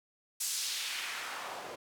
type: noise with band-pass filter sweep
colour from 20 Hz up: white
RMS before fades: -38 dBFS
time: 0.4-1.76 s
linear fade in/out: 10 ms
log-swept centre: 7700 to 510 Hz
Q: 1.2
effects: none